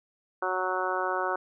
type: harmonic tone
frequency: 185 Hz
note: F#3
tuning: in tune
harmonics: 2 / 3 / 4 / 5 / 6 / 7 / 8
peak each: -34 / -34 / -34 / -34 / -34 / -34 / -34 dBFS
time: 0.42-1.36 s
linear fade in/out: 5 ms
effects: none